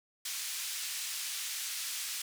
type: band-pass noise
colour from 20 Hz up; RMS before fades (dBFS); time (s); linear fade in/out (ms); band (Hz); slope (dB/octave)
white; -38; 0.25-2.22; 5; 2100 to 9600; 12
effects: none